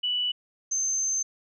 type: tone pair in turn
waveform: sine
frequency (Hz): 2960 / 6261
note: F#7 / G8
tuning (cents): 0 / -3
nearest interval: octave + minor second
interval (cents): 1297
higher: second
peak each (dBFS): -24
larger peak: neither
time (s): 0.03-0.32 / 0.71-1.23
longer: second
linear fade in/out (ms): 10
effects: none